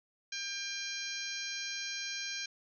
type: harmonic tone with a mistuned harmonic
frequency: 798 Hz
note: G5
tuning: 31 cents sharp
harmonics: 2 / 3 / 4 / 5 / 6 / 7 / 8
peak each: -44 / -43 / -46 / -43 / -47 / -43 / -46 dBFS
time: 0.32-2.46 s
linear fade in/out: 5 ms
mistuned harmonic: 5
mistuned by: +42 cents
effects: none